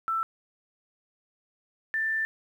sine tone pair in turn, 1330 / 1775.3 Hz, E6 / A6, +15 / +15 cents, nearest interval perfect fourth, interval 500 cents, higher second, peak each -25 dBFS, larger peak neither, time 0.08-0.23 / 1.94-2.25 s, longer second, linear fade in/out 0 ms, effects 10-bit

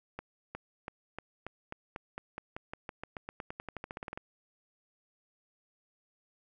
accelerating click train, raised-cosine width 0.5 ms, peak -24 dBFS, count 27, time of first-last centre 0.19-4.175 s, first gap 360 ms, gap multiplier 0.92, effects none

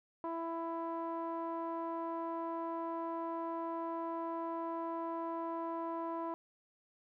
sawtooth tone with low-pass filter, 331.7 Hz, E4, 11 cents sharp, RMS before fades -39 dBFS, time 0.24-6.34 s, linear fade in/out 0 ms, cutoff 960 Hz, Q 3.9, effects none

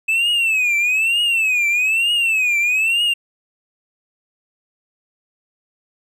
triangle tone with vibrato, 2596 Hz, E7, 27 cents flat, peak -13 dBFS, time 0.08-3.14 s, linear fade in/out 10 ms, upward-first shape triangle, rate 1.1 Hz, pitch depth 190 cents each way, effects none

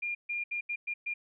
sine tone bursts at uneven times, 2408 Hz, D7, 43 cents sharp, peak -31 dBFS, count 6, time 0.02-0.15 / 0.29-0.44 / 0.51-0.61 / 0.69-0.76 / 0.87-0.94 / 1.06-1.14 s, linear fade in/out 10 ms, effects none

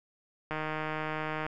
click train, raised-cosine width 0.5 ms, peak -19 dBFS, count 149, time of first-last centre 0.51-1.465 s, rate 155 Hz, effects none

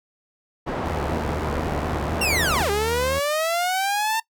white low-pass noise, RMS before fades -27 dBFS, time 0.66-2.64 s, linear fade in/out 20 ms, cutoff 790 Hz, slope 12 dB/octave
sawtooth tone with vibrato, 76 Hz, D#2, 40 cents flat, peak -24 dBFS, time 0.84-3.2 s, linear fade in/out 20 ms, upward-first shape triangle, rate 4 Hz, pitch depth 140 cents each way
sawtooth linear two-way sweep, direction down then up, 2819 to 395.6 to 904 Hz, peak -17 dBFS, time 2.21-4.2 s, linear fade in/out 5 ms, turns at 2.7 s
effects noise-tail reverb RT60 0.1 s tail -21 dB re dry

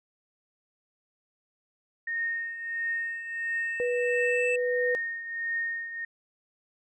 sine tone with tremolo, 1845 Hz, A#6, 18 cents flat, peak -26 dBFS, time 2.07-6.05 s, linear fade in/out 5 ms, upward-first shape triangle, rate 1.5 Hz, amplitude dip 70%
triangle tone with exponential growth, 2637 Hz, E7, in tune, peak -25 dBFS, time 2.16-4.56 s, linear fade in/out 5 ms, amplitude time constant 520 ms
sine tone with pitch glide, 488.7 to 493.2 Hz, B4 to B4, -18 to -2 cents, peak -25 dBFS, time 3.8-4.95 s, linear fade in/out 0 ms, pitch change +16 cents, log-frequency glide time 4.24-4.46 s
effects resampled to 22050 Hz

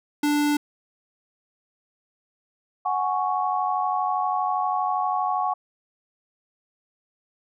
square tone, 293.7 Hz, D4, in tune, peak -20 dBFS, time 0.23-0.57 s, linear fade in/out 5 ms
sine chord, F# suspended second, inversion none, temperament just, 740 / 832.5 / 1110 Hz, F#5 / G#5 / C#6, 0 / +4 / +2 cents, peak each -25 / -27 / -26 dBFS, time 2.85-5.54 s, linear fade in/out 10 ms
effects none

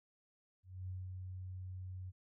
sine tone with ADSR envelope, 92.5 Hz, F#2, in tune, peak -40 dBFS, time 0.63-2.12 s, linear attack 250 ms, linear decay 200 ms, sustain -3 dB, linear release 33 ms, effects none

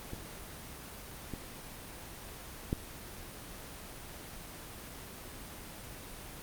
clicks, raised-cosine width 3 ms, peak -26 / -24 / -17 dBFS, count 3, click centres 0.134 / 1.337 / 2.729 s, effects pink hiss -46 dBFS RMS until 6.42 s + Opus 24 kbps

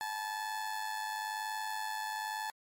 30% pulse tone with amplitude modulation, 867 Hz, A5, 26 cents flat, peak -30 dBFS, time 0.01-2.5 s, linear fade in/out 0 ms, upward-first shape sine, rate 101 Hz, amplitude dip 60%, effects MP3 64 kbps

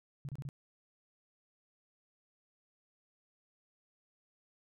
sine tone bursts, 138.59 Hz, C#3, in tune, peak -38 dBFS, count 4, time 0.25-0.489 s, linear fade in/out 0 ms, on 38 ms, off 29 ms, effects none

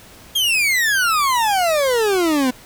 40% pulse exponential sweep, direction down, 3290 to 246.4 Hz, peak -14 dBFS, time 0.35-2.51 s, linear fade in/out 10 ms, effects pink hiss -43 dBFS RMS until 2.65 s

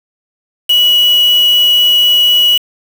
sine tone with quantisation, 2926 Hz, F#7, 20 cents flat, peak -6 dBFS, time 0.69-2.58 s, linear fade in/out 10 ms, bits 3, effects none

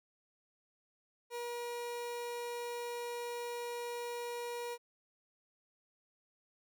30% pulse tone, 478.5 Hz, A#4, 45 cents sharp, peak -36 dBFS, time 1.3-4.78 s, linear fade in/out 50 ms, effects none

